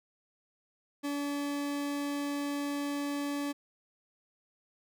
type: tone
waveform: 40% pulse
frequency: 286.3 Hz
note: D4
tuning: 44 cents flat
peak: -31 dBFS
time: 1.03-3.53 s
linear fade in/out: 20 ms
effects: none